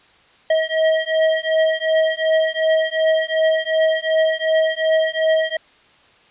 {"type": "beating tone pair", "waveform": "square", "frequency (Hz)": [636, 638.7], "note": ["D#5", "D#5"], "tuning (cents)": [38, 45], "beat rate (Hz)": 2.7, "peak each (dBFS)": -19, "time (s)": [0.5, 5.57], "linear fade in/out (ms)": 5, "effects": ["white hiss -52 dBFS RMS until 6.3 s", "resampled to 8000 Hz"]}